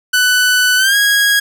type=tone with pitch glide; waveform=sawtooth; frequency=1494 to 1648.1 Hz; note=F#6 to G#6; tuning=+16 to -14 cents; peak=-6 dBFS; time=0.13-1.4 s; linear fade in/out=10 ms; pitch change=+170 cents; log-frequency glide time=0.77-0.96 s; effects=none